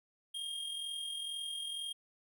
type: tone with amplitude modulation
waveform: square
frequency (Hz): 3227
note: G7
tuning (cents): +50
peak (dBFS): -37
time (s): 0.34-1.93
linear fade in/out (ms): 10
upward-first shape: sine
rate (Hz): 42.1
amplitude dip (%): 40
effects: none